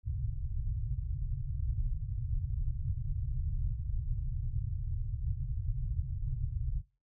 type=low-pass noise; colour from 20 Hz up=pink; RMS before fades=-34 dBFS; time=0.03-6.83 s; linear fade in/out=50 ms; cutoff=140 Hz; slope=96 dB/octave; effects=noise-tail reverb RT60 0.3 s tail -20 dB re dry